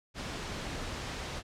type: noise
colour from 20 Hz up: pink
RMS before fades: -38 dBFS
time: 0.14-1.43 s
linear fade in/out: 50 ms
effects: low-pass 6000 Hz 12 dB/octave